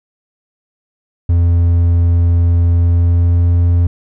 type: tone with pitch glide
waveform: triangle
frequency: 85.7 to 86.55 Hz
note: F2 to F2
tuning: -32 to -15 cents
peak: -6 dBFS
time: 1.29-3.87 s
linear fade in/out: 5 ms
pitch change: +17 cents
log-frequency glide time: 2.71-3.5 s
effects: none